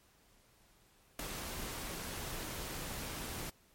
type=noise with ADSR envelope; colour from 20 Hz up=pink; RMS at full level=-35 dBFS; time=1.19-3.5 s; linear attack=4 ms; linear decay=6 ms; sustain=-7 dB; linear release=5 ms; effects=pink hiss -67 dBFS RMS until 3.74 s + MP3 64 kbps